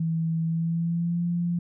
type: tone with pitch glide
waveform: sine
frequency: 163.2 to 172.9 Hz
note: E3 to F3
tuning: -17 to -17 cents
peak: -23 dBFS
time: 0-1.59 s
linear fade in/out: 5 ms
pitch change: +100 cents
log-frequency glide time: 0.45-1.24 s
effects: none